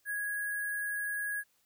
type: tone with sample-and-hold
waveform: sine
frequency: 1661.2 Hz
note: G#6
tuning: in tune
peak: -32 dBFS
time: 0.05-1.44 s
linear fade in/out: 50 ms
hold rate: 11025 Hz
effects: white hiss -72 dBFS RMS until 1.65 s